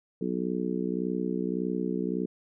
harmonic tone, 61.74 Hz, B1, in tune, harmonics 3 / 4 / 5 / 6 / 7, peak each -32 / -33 / -34 / -35 / -35 dBFS, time 0.21-2.26 s, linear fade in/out 5 ms, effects none

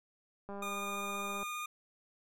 click train, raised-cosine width 1 ms, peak -31 dBFS, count 189, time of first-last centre 0.49-1.43 s, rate 200 Hz
25% pulse tone with vibrato, 1219 Hz, D#6, 36 cents flat, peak -34 dBFS, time 0.62-1.66 s, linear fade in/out 5 ms, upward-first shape triangle, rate 15 Hz, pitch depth 11 cents each way
effects none

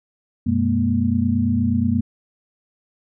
sine tone cluster, 92.8 / 122.8 / 208.1 / 236.7 Hz, F#2 / B2 / G#3 / A#3, +6 / -9 / +4 / +27 cents, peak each -22 / -26 / -23 / -19 dBFS, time 0.46-2.01 s, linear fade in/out 10 ms, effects none

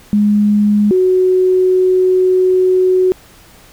sine tone pair in turn, 207.7 / 370.1 Hz, G#3 / F#4, 0 / 0 cents, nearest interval minor seventh, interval 1000 cents, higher second, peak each -8 dBFS, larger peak neither, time 0.13-0.91 / 0.91-3.12 s, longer second, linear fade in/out 0 ms, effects pink hiss -43 dBFS RMS until 3.72 s

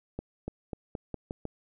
accelerating click train, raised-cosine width 2 ms, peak -21 dBFS, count 7, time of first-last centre 0.19-1.453 s, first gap 290 ms, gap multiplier 0.87, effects none

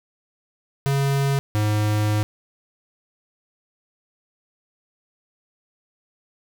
square tone pair in turn, 138.59 / 105.81 Hz, C#3 / G#2, 0 / +33 cents, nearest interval perfect fourth, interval 467 cents, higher first, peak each -19 dBFS, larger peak neither, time 0.86-1.39 / 1.55-2.23 s, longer second, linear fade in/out 0 ms, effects none

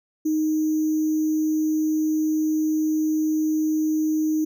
sine tone with sample-and-hold, 311.1 Hz, D#4, in tune, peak -19 dBFS, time 0.25-4.45 s, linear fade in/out 10 ms, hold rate 6300 Hz, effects none

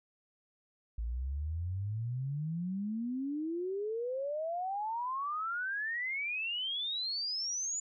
sine exponential sweep, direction up, 54.4 to 7040 Hz, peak -33 dBFS, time 0.98-7.8 s, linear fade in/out 5 ms, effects none

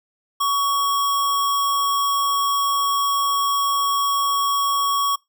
sine tone with sample-and-hold, 1124 Hz, C#6, 24 cents sharp, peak -17 dBFS, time 0.4-5.16 s, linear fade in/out 10 ms, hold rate 4410 Hz, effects noise-tail reverb RT60 0.2 s tail -25 dB re dry

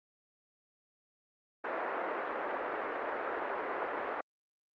pink band-pass noise, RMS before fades -36 dBFS, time 1.64-4.21 s, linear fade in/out 5 ms, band 390 to 1800 Hz, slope 24 dB/octave, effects Opus 32 kbps

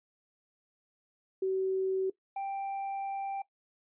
sine / triangle tone pair in turn, 380 / 786.3 Hz, F#4 / G5, +46 / +5 cents, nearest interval octave + minor second, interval 1259 cents, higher second, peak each -27 / -31 dBFS, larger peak first, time 1.42-2.1 / 2.36-3.42 s, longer second, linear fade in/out 5 ms, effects noise-tail reverb RT60 0.1 s tail -18 dB re dry + resampled to 8000 Hz

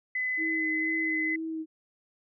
sine tone with pitch glide, 2016 to 2029 Hz, B6 to B6, +35 to +46 cents, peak -27 dBFS, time 0.15-1.36 s, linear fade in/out 5 ms, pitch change +11 cents, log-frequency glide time 0.3-0.82 s
sine tone with vibrato, 319.4 Hz, D#4, 45 cents sharp, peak -31 dBFS, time 0.37-1.66 s, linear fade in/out 50 ms, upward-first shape sine, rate 2.1 Hz, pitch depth 19 cents each way
effects none

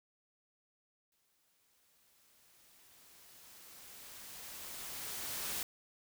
white noise with exponential growth, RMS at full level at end -38 dBFS, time 1.12-5.63 s, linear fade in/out 1 ms, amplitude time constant 980 ms, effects none

